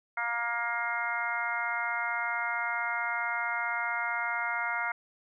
harmonic tone, 235.5 Hz, A#3, 18 cents sharp, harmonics 3 / 4 / 5 / 6 / 7 / 8 / 9, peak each -38 / -36 / -41 / -33 / -43 / -41 / -34 dBFS, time 0.17-4.92 s, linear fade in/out 5 ms, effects none

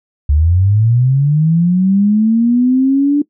sine linear sweep, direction up, 69.4 to 293.7 Hz, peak -8 dBFS, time 0.29-3.22 s, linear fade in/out 5 ms, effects noise-tail reverb RT60 0.1 s tail -20 dB re dry

